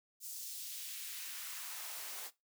white noise with high-pass filter sweep, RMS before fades -45 dBFS, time 0.2-2.31 s, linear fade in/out 50 ms, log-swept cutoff 6600 to 460 Hz, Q 1, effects noise-tail reverb RT60 0.2 s tail -18 dB re dry

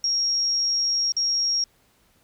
sine tone with dropouts, 5588 Hz, F8, in tune, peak -20 dBFS, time 0.04-1.64 s, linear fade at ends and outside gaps 2 ms, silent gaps 1.121-1.166 s, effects pink hiss -62 dBFS RMS until 2.23 s

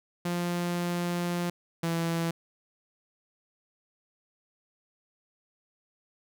sawtooth tone pair in turn, 174.61 / 166.82 Hz, F3 / E3, 0 / +21 cents, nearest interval minor second, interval 79 cents, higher first, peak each -24 / -23 dBFS, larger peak second, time 0.25-1.5 / 1.83-2.31 s, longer first, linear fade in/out 5 ms, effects none

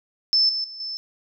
sine tone with level steps, 5274 Hz, E8, in tune, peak -15 / -23 / -35 / -28 dBFS, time 0.33-0.97 s, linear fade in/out 0 ms, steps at 0.49 / 0.64 / 0.8 s, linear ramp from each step 2 ms, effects none

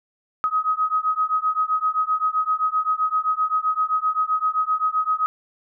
sine beating tone pair, 1260 / 1267.7 Hz, D#6 / D#6, +21 / +32 cents, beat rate 7.7 Hz, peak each -22 dBFS, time 0.44-5.26 s, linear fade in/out 0 ms, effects none

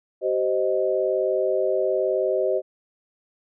sine chord, C minor, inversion second, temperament equal with one note detuned, 383.3 / 523.3 / 622.3 Hz, G4 / C5 / Eb5, -39 / 0 / 0 cents, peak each -24 dBFS, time 0.21-2.62 s, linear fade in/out 50 ms, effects none

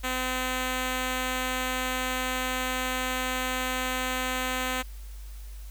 5% pulse tone, 256 Hz, C4, 38 cents flat, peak -16 dBFS, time 0.03-4.83 s, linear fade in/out 20 ms, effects added 50 Hz sine -38 dBFS peak until 5.7 s + white hiss -54 dBFS RMS until 5.7 s

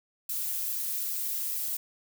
violet noise with flanger, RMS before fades -32 dBFS, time 0.29-1.77 s, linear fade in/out 5 ms, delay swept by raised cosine 1.3 to 5.2 ms, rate 2.4 Hz, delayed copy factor -1, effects none

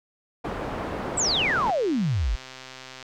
white low-pass noise, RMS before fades -31 dBFS, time 0.44-1.71 s, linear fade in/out 10 ms, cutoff 860 Hz, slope 12 dB/octave
sine exponential sweep, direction down, 8260 to 43 Hz, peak -21 dBFS, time 1.17-2.36 s, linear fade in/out 10 ms
click train, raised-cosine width 0.2 ms, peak -23 dBFS, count 232, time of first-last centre 1.25-3.027 s, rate 130 Hz
effects none

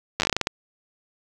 slowing click train, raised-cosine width 0.2 ms, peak -4 dBFS, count 11, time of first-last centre 0.2-0.471 s, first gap 9 ms, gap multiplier 1.23, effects none

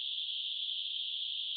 pink band-pass noise, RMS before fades -38 dBFS, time 0-1.56 s, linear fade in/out 0 ms, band 3100 to 3600 Hz, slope 96 dB/octave, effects none

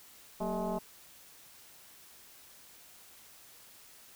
sine tone with frequency modulation, 229.9 Hz, A#3, 24 cents flat, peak -31 dBFS, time 0.4-0.79 s, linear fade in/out 10 ms, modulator 208 Hz, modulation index 3.4, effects white hiss -56 dBFS RMS until 4.15 s

